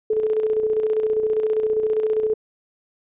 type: tone with tremolo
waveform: sine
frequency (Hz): 434.1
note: A4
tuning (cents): -23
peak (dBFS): -16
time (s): 0.1-2.34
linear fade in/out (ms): 5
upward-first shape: square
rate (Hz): 15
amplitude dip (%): 45
effects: resampled to 8000 Hz